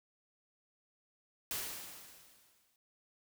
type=noise with exponential decay; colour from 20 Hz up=white; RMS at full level=-37 dBFS; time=1.51-2.76 s; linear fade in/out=1 ms; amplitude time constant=270 ms; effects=none